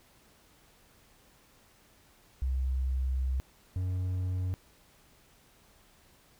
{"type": "tone pair in turn", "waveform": ["sine", "triangle"], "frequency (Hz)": [65, 91.92], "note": ["C2", "F#2"], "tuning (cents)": [-11, -11], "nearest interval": "tritone", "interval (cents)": 600, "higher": "second", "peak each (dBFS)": -27, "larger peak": "neither", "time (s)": [[2.42, 3.4], [3.76, 4.54]], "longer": "first", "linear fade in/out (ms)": 0, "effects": ["pink hiss -62 dBFS RMS until 6.39 s"]}